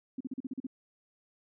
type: tone bursts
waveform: sine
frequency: 260.6 Hz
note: C4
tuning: 7 cents flat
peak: -33 dBFS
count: 8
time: 0.18-0.668 s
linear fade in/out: 5 ms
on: 26 ms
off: 40 ms
effects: none